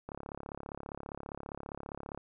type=click train; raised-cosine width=1 ms; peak=-27 dBFS; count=74; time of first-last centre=0.09-2.176 s; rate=35 Hz; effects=none